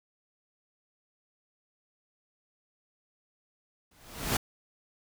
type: noise with exponential growth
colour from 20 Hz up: pink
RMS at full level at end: -25 dBFS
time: 3.91-4.37 s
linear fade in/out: 5 ms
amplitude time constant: 99 ms
effects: none